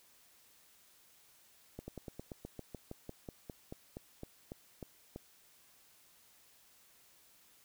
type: slowing click train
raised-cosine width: 2 ms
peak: -30 dBFS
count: 19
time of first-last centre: 1.79-5.161 s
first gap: 90 ms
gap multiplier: 1.08
effects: white hiss -65 dBFS RMS until 7.64 s